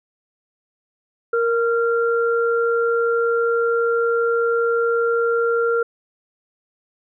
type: tone pair together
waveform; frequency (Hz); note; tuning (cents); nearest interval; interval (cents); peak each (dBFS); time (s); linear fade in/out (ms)
sine; 466.2 / 1382.6; A#4 / F6; 0 / -18; octave + perfect fifth; 1882; -17 / -22; 1.33-5.83; 5
effects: none